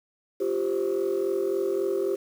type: chord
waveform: sine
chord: F suspended second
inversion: none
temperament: just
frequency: 349.2 / 392.9 / 523.8 Hz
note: F4 / G4 / C5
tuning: 0 / +4 / +2 cents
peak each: -28 / -24 / -30 dBFS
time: 0.4-2.16 s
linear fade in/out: 10 ms
effects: tanh soft clip ceiling -19 dBFS + 8-bit